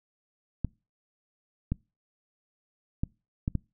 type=clicks; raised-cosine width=5 ms; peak=-15 dBFS; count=5; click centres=0.647 / 1.72 / 3.035 / 3.479 / 3.553 s; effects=noise-tail reverb RT60 0.3 s tail -26 dB re dry